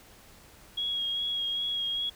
sine tone with vibrato, 3300 Hz, G#7, 12 cents flat, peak -28 dBFS, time 0.77-2.1 s, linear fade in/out 10 ms, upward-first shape sine, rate 2.5 Hz, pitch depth 21 cents each way, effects pink hiss -54 dBFS RMS until 2.15 s

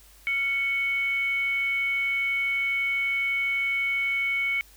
sine tone with frequency modulation, 2217 Hz, C#7, in tune, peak -23 dBFS, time 0.27-4.61 s, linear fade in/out 0 ms, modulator 836 Hz, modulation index 0.26, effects added 50 Hz sine -54 dBFS peak until 4.76 s + white hiss -55 dBFS RMS until 4.76 s

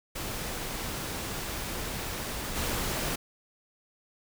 pink noise with level steps, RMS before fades -35 / -31 dBFS, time 0.15-3.16 s, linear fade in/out 10 ms, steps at 2.55 s, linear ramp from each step 20 ms, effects none

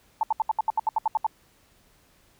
sine tone bursts, 880 Hz, A5, in tune, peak -19 dBFS, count 12, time 0.21-1.266 s, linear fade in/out 2 ms, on 22 ms, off 72 ms, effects pink hiss -61 dBFS RMS until 2.39 s

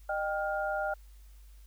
sine tone cluster, 613 / 785 / 1411 Hz, D#5 / G5 / F6, -26 / +2 / +17 cents, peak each -33 / -34 / -35 dBFS, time 0.09-0.94 s, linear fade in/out 5 ms, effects added 50 Hz sine -50 dBFS peak until 1.66 s + white hiss -66 dBFS RMS until 1.66 s

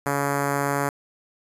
5% pulse tone with notch filter, 141.3 Hz, C#3, 34 cents sharp, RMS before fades -24 dBFS, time 0.06-0.89 s, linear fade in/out 2 ms, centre 3800 Hz, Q 0.67, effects resampled to 32000 Hz

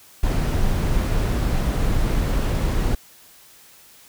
brown noise, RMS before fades -20 dBFS, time 0.23-2.95 s, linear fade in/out 5 ms, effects white hiss -49 dBFS RMS until 4.08 s

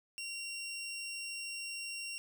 20% pulse tone, 2753 Hz, F7, 25 cents flat, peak -35 dBFS, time 0.18-2.18 s, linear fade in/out 0 ms, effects none

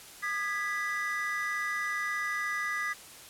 triangle chord, G# minor, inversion second, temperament equal with one note detuned, 1218.9 / 1661.2 / 1975.5 Hz, D#6 / G#6 / B6, -36 / 0 / 0 cents, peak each -34 / -34 / -31 dBFS, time 0.22-2.94 s, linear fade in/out 20 ms, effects white hiss -49 dBFS RMS until 3.29 s + low-pass 12000 Hz 12 dB/octave

